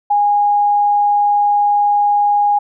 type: tone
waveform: sine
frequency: 822 Hz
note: G#5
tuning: 18 cents flat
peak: -10 dBFS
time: 0.1-2.59 s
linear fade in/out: 10 ms
effects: none